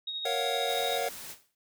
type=tone with tremolo; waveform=sine; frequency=3758 Hz; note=A#7; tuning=13 cents sharp; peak=-31 dBFS; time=0.07-0.98 s; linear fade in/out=5 ms; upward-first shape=triangle; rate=13 Hz; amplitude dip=45%
type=chord; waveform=square; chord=Gb major seventh; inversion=first; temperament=equal; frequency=466.2 / 554.4 / 698.5 / 740 Hz; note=Bb4 / Db5 / F5 / Gb5; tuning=0 / 0 / 0 / 0 cents; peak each=-35 dBFS; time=0.25-1.09 s; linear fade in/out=5 ms
type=noise; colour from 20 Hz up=white; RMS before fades=-43 dBFS; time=0.66-1.36 s; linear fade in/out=50 ms
type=noise with exponential decay; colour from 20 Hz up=white; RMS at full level=-44 dBFS; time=1.29-1.55 s; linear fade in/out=2 ms; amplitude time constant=56 ms
effects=none